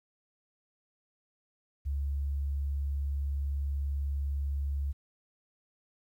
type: tone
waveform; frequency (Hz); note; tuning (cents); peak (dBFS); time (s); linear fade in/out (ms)
sine; 70.2; C#2; +22; -29; 1.85-4.93; 20
effects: 11-bit